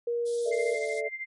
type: tone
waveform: sine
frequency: 473.3 Hz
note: A#4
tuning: 26 cents sharp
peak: -26 dBFS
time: 0.07-0.75 s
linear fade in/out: 5 ms
type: high-pass noise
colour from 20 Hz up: white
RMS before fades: -44 dBFS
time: 0.25-1.01 s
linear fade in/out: 20 ms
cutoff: 3300 Hz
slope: 96 dB/octave
type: chord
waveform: sine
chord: A suspended fourth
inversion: none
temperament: equal with one note detuned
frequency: 440 / 587.3 / 665 Hz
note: A4 / D5 / E5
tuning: 0 / 0 / +15 cents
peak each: -31 / -33 / -36 dBFS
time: 0.45-1.09 s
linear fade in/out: 20 ms
type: tone with tremolo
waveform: sine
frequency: 2093 Hz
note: C7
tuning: in tune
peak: -31 dBFS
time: 0.51-1.26 s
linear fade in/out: 20 ms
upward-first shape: sine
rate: 13 Hz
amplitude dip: 75%
effects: MP3 48 kbps